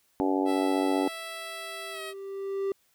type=harmonic tone; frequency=95 Hz; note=F#2; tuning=46 cents sharp; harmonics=3 / 4 / 5 / 6 / 7 / 8 / 9; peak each=-26 / -30 / -34 / -36 / -37 / -35 / -33 dBFS; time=0.2-1.08 s; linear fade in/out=0 ms
type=tone with pitch glide; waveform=10% pulse; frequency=659.3 to 636.8 Hz; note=E5 to D#5; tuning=0 to +40 cents; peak=-28 dBFS; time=0.45-2.14 s; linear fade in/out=50 ms; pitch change=-60 cents; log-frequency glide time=1.92-2.01 s
type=tone with exponential growth; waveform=triangle; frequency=392 Hz; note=G4; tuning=in tune; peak=-23 dBFS; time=1.01-2.72 s; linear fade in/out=2 ms; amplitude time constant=370 ms
effects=white hiss -68 dBFS RMS until 2.94 s